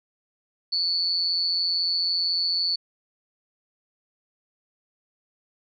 sine tone with amplitude modulation, 4458 Hz, C#8, 9 cents sharp, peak -18 dBFS, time 0.72-2.76 s, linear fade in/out 10 ms, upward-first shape sine, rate 174 Hz, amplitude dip 80%, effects none

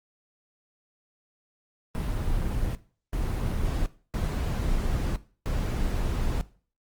brown noise bursts at uneven times, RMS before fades -27 dBFS, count 4, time 1.95-2.75 / 3.13-3.86 / 4.14-5.16 / 5.46-6.41 s, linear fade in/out 0 ms, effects noise-tail reverb RT60 0.4 s tail -17 dB re dry + Opus 24 kbps

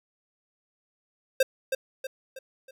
square tone with echo, 528 Hz, C5, 16 cents sharp, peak -18 dBFS, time 1.4-1.43 s, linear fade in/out 5 ms, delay 320 ms, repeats 4, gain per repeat -7 dB, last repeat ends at 2.71 s, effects none

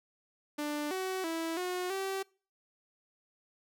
sawtooth tone with pitch steps, 296 / 375.9 / 327.9 / 362.4 / 386.3 Hz, D4 / F#4 / E4 / F#4 / G4, +14 / +27 / -9 / -36 / -25 cents, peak -29 dBFS, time 0.58-2.23 s, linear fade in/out 10 ms, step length 330 ms, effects noise-tail reverb RT60 0.4 s tail -25 dB re dry

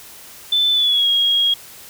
sine tone with pitch glide, 3520 to 3284 Hz, A7 to G#7, 0 to -20 cents, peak -13 dBFS, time 0.52-1.54 s, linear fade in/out 5 ms, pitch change -120 cents, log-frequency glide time 0.72-1.08 s, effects white hiss -40 dBFS RMS until 1.89 s

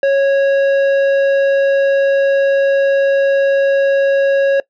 sine tone with tanh clipping, 551 Hz, C#5, 11 cents flat, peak -11 dBFS, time 0.03-4.6 s, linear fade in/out 2 ms, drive 10 dB, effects noise-tail reverb RT60 0.1 s tail -21 dB re dry

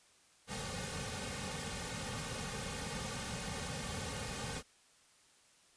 pink noise with comb filter, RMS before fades -41 dBFS, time 0.47-4.63 s, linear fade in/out 50 ms, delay 3 ms, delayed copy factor -1, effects white hiss -66 dBFS RMS until 5.76 s + resampled to 22050 Hz

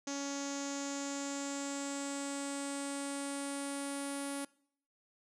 sawtooth tone with low-pass filter sweep, 280 Hz, C#4, 18 cents sharp, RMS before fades -39 dBFS, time 0.07-4.45 s, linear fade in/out 5 ms, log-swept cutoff 6400 to 10000 Hz, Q 7.1, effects noise-tail reverb RT60 0.6 s tail -22 dB re dry

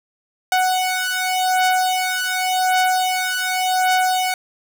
sawtooth beating tone pair, 741 / 741.88 Hz, F#5 / F#5, +2 / +4 cents, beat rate 0.88 Hz, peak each -16 dBFS, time 0.52-4.34 s, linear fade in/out 2 ms, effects none

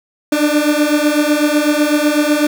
30% pulse beating tone pair, 293.7 / 301.7 Hz, D4 / D4, 0 / +47 cents, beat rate 8 Hz, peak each -12 / -12 dBFS, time 0.32-2.47 s, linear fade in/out 5 ms, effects none

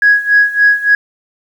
sine tone with tremolo, 1663 Hz, G#6, 2 cents sharp, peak -3 dBFS, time 0.02-0.95 s, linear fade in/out 2 ms, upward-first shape sine, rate 3.5 Hz, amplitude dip 85%, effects tanh soft clip ceiling 0 dBFS + 7-bit

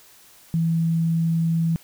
sine tone, 164.81 Hz, E3, in tune, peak -18 dBFS, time 0.54-1.76 s, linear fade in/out 0 ms, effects white hiss -51 dBFS RMS until 1.83 s

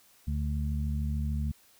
harmonic tone, 73.42 Hz, D2, in tune, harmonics 1 / 2 / 3, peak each -29 / -35 / -37 dBFS, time 0.27-1.52 s, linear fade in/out 10 ms, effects white hiss -61 dBFS RMS until 1.79 s

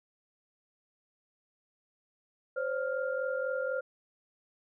sine tone cluster, 519 / 563 / 1400 Hz, C5 / C#5 / F6, -14 / +27 / +4 cents, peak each -32 / -36 / -37 dBFS, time 2.56-3.81 s, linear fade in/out 10 ms, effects none

